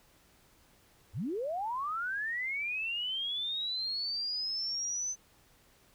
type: linear sweep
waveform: sine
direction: up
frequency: 64.8 to 6160 Hz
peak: -32 dBFS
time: 1.13-5.16 s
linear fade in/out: 50 ms
effects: pink hiss -64 dBFS RMS until 5.94 s